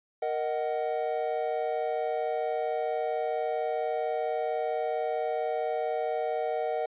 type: chord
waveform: triangle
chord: D# minor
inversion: second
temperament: just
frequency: 466.7 / 622.3 / 746.7 Hz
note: A#4 / D#5 / F#5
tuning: +2 / 0 / +16 cents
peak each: -30 dBFS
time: 0.22-6.86 s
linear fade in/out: 5 ms
effects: resampled to 8000 Hz